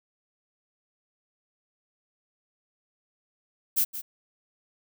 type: noise with echo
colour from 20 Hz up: violet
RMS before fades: -23 dBFS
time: 3.76-3.85 s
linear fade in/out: 20 ms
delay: 170 ms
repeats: 1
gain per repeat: -12 dB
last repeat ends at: 4.02 s
effects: none